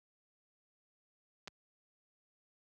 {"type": "clicks", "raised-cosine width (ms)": 0.2, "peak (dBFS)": -28, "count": 2, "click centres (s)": [1.475, 1.48], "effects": ["high-pass 80 Hz 12 dB/octave"]}